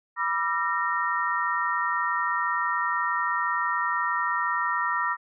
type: tone cluster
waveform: sine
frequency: 977 / 1183 / 1354 / 1851 Hz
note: B5 / D6 / E6 / A#6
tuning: -19 / +12 / +46 / -13 cents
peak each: -29 dBFS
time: 0.16-5.17 s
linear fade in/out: 50 ms
effects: none